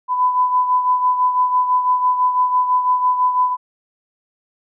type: beating tone pair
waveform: sine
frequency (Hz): 1000 / 1006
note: B5 / B5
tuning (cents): +21 / +32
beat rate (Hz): 6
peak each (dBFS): -14 / -22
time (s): 0.08-3.57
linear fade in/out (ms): 50
effects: none